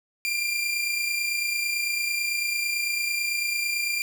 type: tone pair together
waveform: sawtooth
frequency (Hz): 2359 / 2388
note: D7 / D7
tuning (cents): +7 / +28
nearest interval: unison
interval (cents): 21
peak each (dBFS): -29 / -22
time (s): 0.25-4.02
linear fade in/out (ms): 0
effects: 8-bit